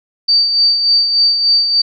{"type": "tone with tremolo", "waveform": "sine", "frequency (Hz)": 4619, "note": "D8", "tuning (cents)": -30, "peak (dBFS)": -7, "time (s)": [0.28, 1.82], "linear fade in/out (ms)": 10, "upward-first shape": "sine", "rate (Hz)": 3.4, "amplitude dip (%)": 50, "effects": []}